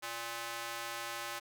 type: tone with high-pass filter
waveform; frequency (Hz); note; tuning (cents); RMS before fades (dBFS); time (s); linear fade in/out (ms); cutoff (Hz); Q
square; 116.54; A#2; 0; -41; 0.02-1.4; 20; 1000; 0.82
effects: none